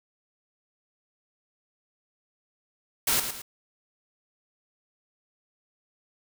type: noise with echo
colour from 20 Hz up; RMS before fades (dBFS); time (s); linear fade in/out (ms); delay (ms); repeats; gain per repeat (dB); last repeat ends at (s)
white; -24; 3.07-3.2; 5; 110; 2; -8; 3.42
effects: none